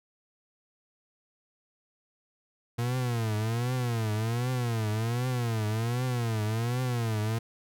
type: tone with vibrato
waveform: 40% pulse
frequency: 116.54 Hz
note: A#2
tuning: in tune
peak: -26 dBFS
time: 2.78-7.39 s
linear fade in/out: 10 ms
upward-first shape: triangle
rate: 1.3 Hz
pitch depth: 180 cents each way
effects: none